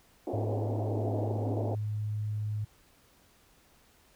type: band-pass noise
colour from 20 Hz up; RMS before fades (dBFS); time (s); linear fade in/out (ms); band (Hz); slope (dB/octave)
pink; -35; 0.27-1.75; 2; 240 to 780; 48
type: tone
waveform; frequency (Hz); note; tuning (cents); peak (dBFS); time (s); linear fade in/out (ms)
sine; 106; G#2; +36; -30; 0.33-2.65; 10
effects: pink hiss -63 dBFS RMS until 4.15 s